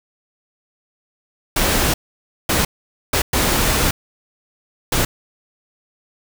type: noise bursts at uneven times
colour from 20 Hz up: pink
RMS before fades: -17 dBFS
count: 5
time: 1.56-1.94 / 2.49-2.65 / 3.13-3.22 / 3.33-3.91 / 4.92-5.05 s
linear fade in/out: 5 ms
effects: none